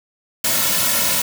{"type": "noise with comb filter", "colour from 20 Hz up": "white", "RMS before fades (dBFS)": -18, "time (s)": [0.44, 1.22], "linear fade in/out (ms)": 5, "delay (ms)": 2.5, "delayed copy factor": -0.75, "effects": []}